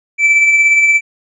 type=tone with tremolo; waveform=triangle; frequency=2322 Hz; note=D7; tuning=20 cents flat; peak=-4 dBFS; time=0.18-1.01 s; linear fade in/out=50 ms; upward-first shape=sine; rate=17 Hz; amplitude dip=35%; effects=resampled to 22050 Hz